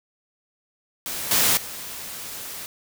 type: noise with level steps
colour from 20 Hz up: white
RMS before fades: -30 / -19 / -35 dBFS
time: 1.06-2.66 s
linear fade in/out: 0 ms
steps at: 1.31 / 1.57 s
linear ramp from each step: 2 ms
effects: none